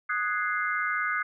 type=chord; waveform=sine; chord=Ab dominant seventh; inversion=second; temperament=equal; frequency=1244.5 / 1480 / 1661.2 / 2093 Hz; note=Eb6 / Gb6 / Ab6 / C7; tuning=0 / 0 / 0 / 0 cents; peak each=-30 / -30 / -34 / -32 dBFS; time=0.09-1.23 s; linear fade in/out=10 ms; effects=none